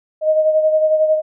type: beating tone pair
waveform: sine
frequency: 622.3 / 633.3 Hz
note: D#5 / D#5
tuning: 0 / +30 cents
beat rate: 11 Hz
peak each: -12 / -21 dBFS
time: 0.21-1.22 s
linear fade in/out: 50 ms
effects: none